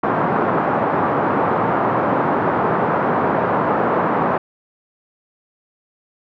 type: band-pass noise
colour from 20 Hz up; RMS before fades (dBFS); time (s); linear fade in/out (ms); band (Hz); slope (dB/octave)
white; -18; 0.03-4.38; 5; 120 to 1200; 24
effects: none